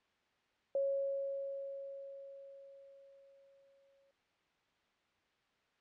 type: tone with exponential decay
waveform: sine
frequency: 551 Hz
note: C#5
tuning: 11 cents flat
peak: -30 dBFS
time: 0.75-4.11 s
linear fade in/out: 2 ms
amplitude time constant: 730 ms
effects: white hiss -75 dBFS RMS until 5.8 s + low-pass 3000 Hz 12 dB/octave